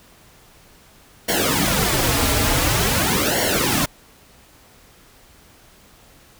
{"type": "noise with flanger", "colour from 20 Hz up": "pink", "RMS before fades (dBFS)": -19, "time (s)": [1.28, 3.86], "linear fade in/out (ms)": 10, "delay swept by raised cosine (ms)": [0.8, 5.6], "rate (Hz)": 0.47, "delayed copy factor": -0.95, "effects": ["pink hiss -50 dBFS RMS until 6.39 s"]}